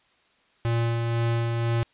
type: tone with tremolo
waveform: square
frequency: 116.54 Hz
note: A#2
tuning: in tune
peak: -22 dBFS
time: 0.65-1.83 s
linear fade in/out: 0 ms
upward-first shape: sine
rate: 2 Hz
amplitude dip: 30%
effects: white hiss -63 dBFS RMS until 1.93 s + resampled to 8000 Hz